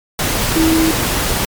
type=tone in noise; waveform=sine; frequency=322.1 Hz; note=E4; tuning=40 cents flat; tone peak=-11 dBFS; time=0.56-0.91 s; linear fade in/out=2 ms; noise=pink; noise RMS=-17 dBFS; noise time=0.19-1.45 s; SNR=+3 dB; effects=MP3 96 kbps